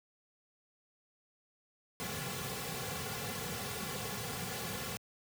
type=noise with comb filter; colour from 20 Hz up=pink; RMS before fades=-39 dBFS; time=2-4.97 s; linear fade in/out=0 ms; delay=3.2 ms; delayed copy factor=-1; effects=high-pass 100 Hz 12 dB/octave